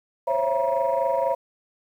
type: tone cluster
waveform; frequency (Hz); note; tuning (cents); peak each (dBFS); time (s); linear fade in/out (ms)
sine; 530 / 554 / 669 / 953; C5 / C#5 / E5 / A#5; +22 / -1 / +25 / +38; -25; 0.27-1.35; 10
effects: tanh soft clip ceiling -13 dBFS + 9-bit